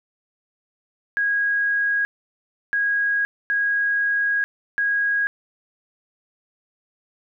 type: tone bursts at uneven times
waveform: sine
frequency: 1645 Hz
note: G#6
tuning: 17 cents flat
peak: -18 dBFS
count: 4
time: 1.17-2.05 / 2.73-3.25 / 3.5-4.44 / 4.78-5.27 s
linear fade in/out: 0 ms
effects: none